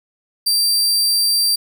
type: tone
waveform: sawtooth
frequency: 4699 Hz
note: D8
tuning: in tune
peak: -11 dBFS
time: 0.46-1.56 s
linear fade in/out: 10 ms
effects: none